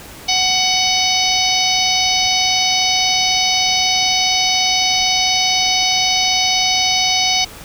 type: harmonic tone with a mistuned harmonic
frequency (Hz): 746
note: F#5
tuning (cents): +14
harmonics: 1 / 3 / 4 / 5 / 6 / 7 / 8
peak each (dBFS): -21 / -21 / -21 / -21 / -21 / -21 / -21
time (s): 0.28-7.45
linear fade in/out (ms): 10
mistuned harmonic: 7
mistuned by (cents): -25
effects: pink hiss -36 dBFS RMS until 7.64 s